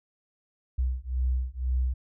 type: beating tone pair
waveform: sine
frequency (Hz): 62.4 / 64.4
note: B1 / C2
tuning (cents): +19 / -27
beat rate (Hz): 2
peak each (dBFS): -28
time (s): 0.78-1.94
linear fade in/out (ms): 10
effects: none